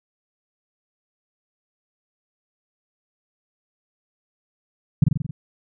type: tone with echo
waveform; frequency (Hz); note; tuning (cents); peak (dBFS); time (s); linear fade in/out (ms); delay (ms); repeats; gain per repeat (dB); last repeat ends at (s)
sine; 145.8; D3; -12; -8; 5.02-5.04; 5; 45; 6; -3; 5.31
effects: none